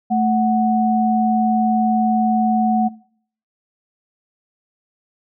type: tone pair together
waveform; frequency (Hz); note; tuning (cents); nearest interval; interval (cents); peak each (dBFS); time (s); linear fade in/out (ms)
sine; 220 / 740; A3 / F#5; 0 / 0; octave + major sixth; 2100; -17; 0.1-2.89; 20
effects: noise-tail reverb RT60 0.6 s tail -22 dB re dry